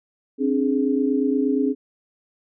sine tone cluster, 266.6 / 295.1 / 418 Hz, C4 / D4 / G#4, +33 / +8 / +11 cents, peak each -20 / -24 / -24 dBFS, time 0.38-1.75 s, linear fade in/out 50 ms, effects none

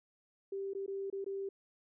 sine tone with dropouts, 392 Hz, G4, in tune, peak -36 dBFS, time 0.52-1.49 s, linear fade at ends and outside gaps 5 ms, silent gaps 0.735-0.749 / 0.863-0.878 / 1.101-1.126 / 1.244-1.262 s, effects none

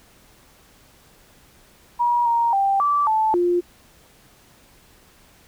sine tone with pitch steps, 958 / 935 / 787 / 1161 / 874 / 351.8 Hz, A#5 / A#5 / G5 / D6 / A5 / F4, +47 / +5 / +7 / -20 / -12 / +13 cents, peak -16 dBFS, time 1.99-3.61 s, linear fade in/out 20 ms, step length 270 ms, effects pink hiss -53 dBFS RMS until 5.47 s

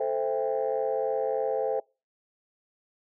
sine chord, A minor seventh, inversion none, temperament equal with one note detuned, 440 / 523.3 / 659.3 / 796.8 Hz, A4 / C5 / E5 / G5, 0 / 0 / 0 / +28 cents, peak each -29 / -28 / -32 / -33 dBFS, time 0-1.8 s, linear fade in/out 5 ms, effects noise-tail reverb RT60 0.3 s tail -26 dB re dry + tanh soft clip ceiling -17 dBFS

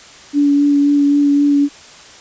sine tone with vibrato, 286.5 Hz, D4, 43 cents flat, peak -9 dBFS, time 0.33-1.69 s, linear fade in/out 50 ms, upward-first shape sine, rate 3.8 Hz, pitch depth 13 cents each way, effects white hiss -39 dBFS RMS until 2.2 s + resampled to 16000 Hz

